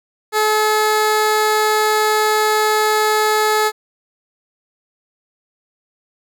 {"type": "tone", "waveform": "15% pulse", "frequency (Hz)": 429, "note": "A4", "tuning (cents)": -44, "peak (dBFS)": -7, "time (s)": [0.32, 3.72], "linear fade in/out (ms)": 50, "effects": []}